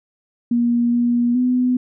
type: tone with pitch steps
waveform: sine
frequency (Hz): 238 / 239.8 / 250.3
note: A#3 / A#3 / B3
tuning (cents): +36 / +49 / +23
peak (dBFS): -14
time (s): 0.51-1.77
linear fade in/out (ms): 5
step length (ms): 420
effects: none

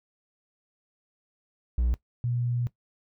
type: tone pair in turn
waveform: triangle / sine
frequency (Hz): 60.2 / 121.13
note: B1 / B2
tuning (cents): -44 / -33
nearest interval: octave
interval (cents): 1211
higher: second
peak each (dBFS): -20 / -25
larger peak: first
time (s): 1.78-1.94 / 2.24-2.67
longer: second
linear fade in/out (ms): 0
effects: noise-tail reverb RT60 0.1 s tail -17 dB re dry

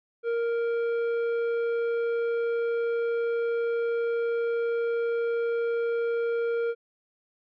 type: tone with tanh clipping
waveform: sine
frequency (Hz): 466.2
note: A#4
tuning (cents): 0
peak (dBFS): -26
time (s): 0.23-6.75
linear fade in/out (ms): 50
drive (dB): 9
effects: none

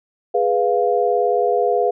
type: chord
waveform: sine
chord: F diminished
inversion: first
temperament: equal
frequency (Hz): 415.3 / 493.9 / 698.5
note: Ab4 / Cb5 / F5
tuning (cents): 0 / 0 / 0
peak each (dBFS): -19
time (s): 0.34-1.91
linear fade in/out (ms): 10
effects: none

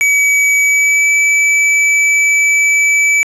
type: tone with pitch glide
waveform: square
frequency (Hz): 2278 to 2303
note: C#7 to D7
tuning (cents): +47 to -34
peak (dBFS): -9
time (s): 0.01-3.23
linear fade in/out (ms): 0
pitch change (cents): +19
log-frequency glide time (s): 0.61-1.1
effects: resampled to 24000 Hz + 7-bit

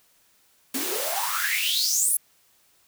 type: noise with high-pass filter sweep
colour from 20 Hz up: white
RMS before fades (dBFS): -25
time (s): 0.74-2.17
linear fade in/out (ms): 5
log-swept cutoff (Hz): 250 to 11000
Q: 9.4
effects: white hiss -62 dBFS RMS until 2.87 s

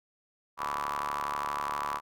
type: ring-modulated tone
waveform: sawtooth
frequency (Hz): 72.4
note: D2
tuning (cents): -24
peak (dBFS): -24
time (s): 0.57-2.01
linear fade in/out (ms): 50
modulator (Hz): 1070
effects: none

